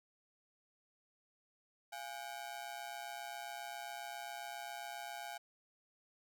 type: ring-modulated tone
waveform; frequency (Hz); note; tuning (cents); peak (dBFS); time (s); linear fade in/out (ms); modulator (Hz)
sawtooth; 760; F#5; +46; -37; 1.92-5.38; 10; 63.7
effects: none